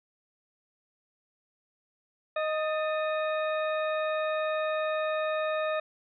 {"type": "harmonic tone with a mistuned harmonic", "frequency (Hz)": 622.3, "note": "D#5", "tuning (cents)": 0, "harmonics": [1, 2, 3, 4, 6], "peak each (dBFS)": [-28, -34, -38, -40, -44], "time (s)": [2.36, 5.8], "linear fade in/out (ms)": 5, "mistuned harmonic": 3, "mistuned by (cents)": -73, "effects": []}